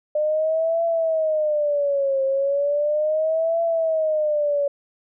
sine tone with vibrato, 600 Hz, D5, 37 cents sharp, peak -18 dBFS, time 0.15-4.68 s, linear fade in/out 5 ms, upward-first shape triangle, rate 0.36 Hz, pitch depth 200 cents each way, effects none

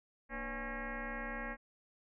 sine tone with frequency modulation, 830 Hz, G#5, 1 cent flat, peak -38 dBFS, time 0.29-1.57 s, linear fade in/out 50 ms, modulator 266 Hz, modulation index 4.7, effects none

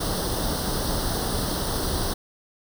pink noise with comb filter, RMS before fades -26 dBFS, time 0-2.14 s, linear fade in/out 10 ms, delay 0.21 ms, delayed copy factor +0.85, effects none

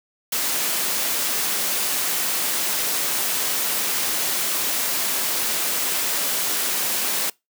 white noise, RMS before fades -23 dBFS, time 0.32-7.3 s, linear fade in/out 5 ms, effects noise-tail reverb RT60 0.2 s tail -24 dB re dry + high-pass 200 Hz 12 dB/octave

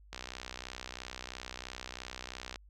click train, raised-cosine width 0.2 ms, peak -23 dBFS, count 154, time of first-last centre 0.13-2.559 s, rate 63 Hz, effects added 50 Hz sine -55 dBFS peak until 2.69 s

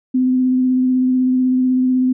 sine tone with vibrato, 255.5 Hz, C4, 41 cents flat, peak -12 dBFS, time 0.14-2.13 s, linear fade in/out 10 ms, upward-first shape sine, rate 16 Hz, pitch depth 14 cents each way, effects none

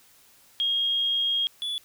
sine / triangle tone pair in turn, 3257 / 3433 Hz, G#7 / A7, -34 / -43 cents, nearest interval minor second, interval 91 cents, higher second, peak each -22 / -26 dBFS, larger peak first, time 0.6-1.47 / 1.62-1.78 s, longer first, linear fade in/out 0 ms, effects white hiss -57 dBFS RMS until 1.84 s

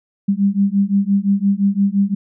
sine beating tone pair, 196 / 201.8 Hz, G3 / G#3, 0 / -49 cents, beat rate 5.8 Hz, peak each -16 / -16 dBFS, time 0.28-2.15 s, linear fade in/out 10 ms, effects none

